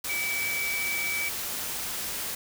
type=tone in noise; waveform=sine; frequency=2297 Hz; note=D7; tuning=39 cents flat; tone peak=-28 dBFS; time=0.09-1.29 s; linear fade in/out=5 ms; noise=white; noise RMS=-33 dBFS; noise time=0.04-2.35 s; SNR=+2 dB; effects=none